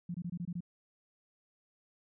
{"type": "tone bursts", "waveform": "sine", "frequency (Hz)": 174.2, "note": "F3", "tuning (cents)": -4, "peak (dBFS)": -35, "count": 7, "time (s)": [0.09, 0.606], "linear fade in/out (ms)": 5, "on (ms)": 54, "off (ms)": 23, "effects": []}